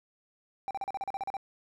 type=tone bursts; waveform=triangle; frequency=785 Hz; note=G5; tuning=2 cents sharp; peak=-29 dBFS; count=11; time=0.68-1.368 s; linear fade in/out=0 ms; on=28 ms; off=38 ms; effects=none